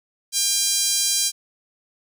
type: tone with high-pass filter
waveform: 5% pulse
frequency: 799 Hz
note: G5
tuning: 33 cents sharp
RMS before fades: -21 dBFS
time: 0.32-1.32 s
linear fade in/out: 50 ms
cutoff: 4600 Hz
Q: 1.1
effects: none